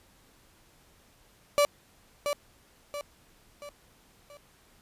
35% pulse tone with echo, 580 Hz, D5, 22 cents flat, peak -18 dBFS, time 1.58-1.65 s, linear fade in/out 0 ms, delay 680 ms, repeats 4, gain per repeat -7 dB, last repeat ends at 4.37 s, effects pink hiss -61 dBFS RMS until 4.81 s + resampled to 32000 Hz

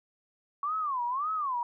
sine tone with vibrato, 1108.7 Hz, C#6, in tune, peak -28 dBFS, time 0.63-1.63 s, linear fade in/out 2 ms, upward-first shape sine, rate 1.8 Hz, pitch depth 260 cents each way, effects none

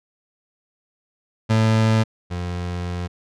30% pulse tone pair in turn, 110.8 / 88.39 Hz, A2 / F2, +13 / +21 cents, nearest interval major third, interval 392 cents, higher first, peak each -12 / -22 dBFS, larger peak first, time 1.49-2.04 / 2.3-3.08 s, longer second, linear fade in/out 20 ms, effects low-pass 6000 Hz 12 dB/octave

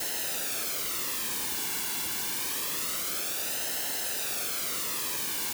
white noise with flanger, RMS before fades -32 dBFS, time 0-5.53 s, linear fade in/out 5 ms, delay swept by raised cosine 0.85 to 1.62 ms, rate 0.26 Hz, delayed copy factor -0.6, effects none

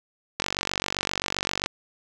click train, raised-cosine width 0.2 ms, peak -7 dBFS, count 61, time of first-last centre 0.4-1.661 s, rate 47.6 Hz, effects none

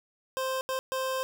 25% pulse tone bursts at uneven times, 523.3 Hz, C5, in tune, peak -25 dBFS, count 3, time 0.37-0.61 / 0.69-0.79 / 0.92-1.23 s, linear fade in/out 0 ms, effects none

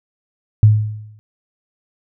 sine tone with exponential decay, 106.9 Hz, A2, 49 cents flat, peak -3 dBFS, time 0.63-1.19 s, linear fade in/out 0 ms, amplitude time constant 120 ms, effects none

